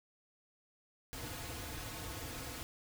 pink noise with comb filter, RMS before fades -44 dBFS, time 1.13-2.63 s, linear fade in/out 0 ms, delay 5.1 ms, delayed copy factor -0.85, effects none

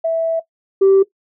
sine tone pair in turn, 656 / 388.3 Hz, E5 / G4, -9 / -16 cents, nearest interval major sixth, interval 907 cents, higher first, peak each -14 / -6 dBFS, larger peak second, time 0.04-0.4 / 0.81-1.03 s, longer first, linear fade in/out 10 ms, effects noise-tail reverb RT60 0.1 s tail -17 dB re dry + tanh soft clip ceiling -5 dBFS

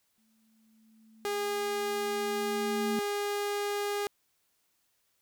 sine tone with exponential growth, 221.1 Hz, A3, 9 cents sharp, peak -29 dBFS, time 0.18-2.99 s, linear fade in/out 0 ms, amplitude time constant 610 ms
sawtooth tone, 408.9 Hz, G#4, 27 cents flat, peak -26 dBFS, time 1.25-4.07 s, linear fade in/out 0 ms
effects white hiss -74 dBFS RMS until 5.21 s

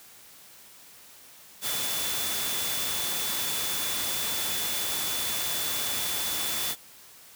sine tone in noise, 3473 Hz, A7, 23 cents flat, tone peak -35 dBFS, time 1.61-6.76 s, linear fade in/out 50 ms, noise white, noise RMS -30 dBFS, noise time 1.61-6.76 s, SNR -8 dB, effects white hiss -51 dBFS RMS until 7.35 s + high-pass 60 Hz 12 dB/octave

